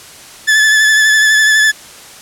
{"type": "tone with vibrato", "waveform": "40% pulse", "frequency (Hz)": 1733, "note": "A6", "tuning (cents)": -27, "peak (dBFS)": -6, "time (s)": [0.47, 1.72], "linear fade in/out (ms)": 20, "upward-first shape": "triangle", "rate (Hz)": 12, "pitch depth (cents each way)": 31, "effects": ["white hiss -35 dBFS RMS until 2.21 s", "low-pass 10000 Hz 12 dB/octave"]}